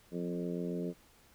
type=harmonic tone with a mistuned harmonic; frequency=87.1 Hz; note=F2; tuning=4 cents flat; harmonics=2 / 3 / 4 / 5 / 6 / 7; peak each=-37 / -41 / -41 / -41 / -48 / -48 dBFS; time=0.11-0.94 s; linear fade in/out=50 ms; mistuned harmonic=2; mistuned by=+22 cents; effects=pink hiss -63 dBFS RMS until 1.34 s